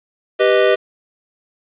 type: chord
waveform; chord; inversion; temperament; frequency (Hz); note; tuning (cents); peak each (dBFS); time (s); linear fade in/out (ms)
square; G augmented; none; equal; 392 / 493.9 / 622.3; G4 / B4 / D#5; 0 / 0 / 0; -16; 0.39-0.76; 20
effects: resampled to 8000 Hz + 7-bit